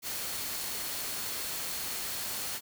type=tone in noise; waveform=sine; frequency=4327 Hz; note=C#8; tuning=43 cents flat; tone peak=-46 dBFS; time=0.02-2.61 s; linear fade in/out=50 ms; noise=white; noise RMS=-36 dBFS; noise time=0.02-2.61 s; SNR=-13 dB; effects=none